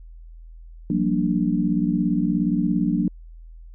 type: chord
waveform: sine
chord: G minor seventh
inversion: third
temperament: equal with one note detuned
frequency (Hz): 174.61 / 191.74 / 233.1 / 293.7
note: F3 / G3 / Bb3 / D4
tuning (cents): 0 / -38 / 0 / 0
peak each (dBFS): -24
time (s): 0.9-3.08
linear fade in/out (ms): 2
effects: added 41 Hz sine -39 dBFS peak until 3.74 s